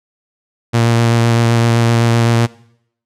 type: tone with vibrato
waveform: sawtooth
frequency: 116.54 Hz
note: A#2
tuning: in tune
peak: -6 dBFS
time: 0.73-2.47 s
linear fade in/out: 20 ms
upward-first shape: sine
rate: 7.8 Hz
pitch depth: 16 cents each way
effects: noise-tail reverb RT60 0.7 s tail -21 dB re dry + low-pass 9000 Hz 12 dB/octave